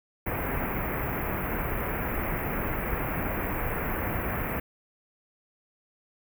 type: band-stop noise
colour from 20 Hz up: pink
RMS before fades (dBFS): -30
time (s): 0.26-4.6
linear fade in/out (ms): 5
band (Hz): 2400 to 13000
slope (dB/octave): 48
effects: none